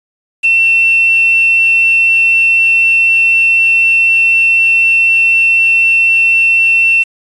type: tone with quantisation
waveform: sine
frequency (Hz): 2698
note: E7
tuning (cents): +40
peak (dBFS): -6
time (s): 0.43-7.04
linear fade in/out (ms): 20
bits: 5
effects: resampled to 24000 Hz